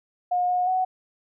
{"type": "tone with pitch steps", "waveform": "sine", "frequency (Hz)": [718, 723, 744], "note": ["F5", "F#5", "F#5"], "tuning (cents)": [48, -40, 9], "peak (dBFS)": -20, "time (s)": [0.31, 0.85], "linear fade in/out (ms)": 10, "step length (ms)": 180, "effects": []}